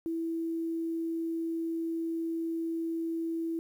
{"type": "tone with quantisation", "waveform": "sine", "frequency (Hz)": 329.6, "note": "E4", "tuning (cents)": 0, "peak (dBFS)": -30, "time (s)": [0.06, 3.59], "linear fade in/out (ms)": 0, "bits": 10, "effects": []}